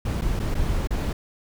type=noise with dropouts; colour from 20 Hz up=brown; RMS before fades=-24 dBFS; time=0.05-1.13 s; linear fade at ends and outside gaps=5 ms; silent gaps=0.213-0.218 / 0.394-0.398 / 0.545-0.55 / 0.873-0.906 s; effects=none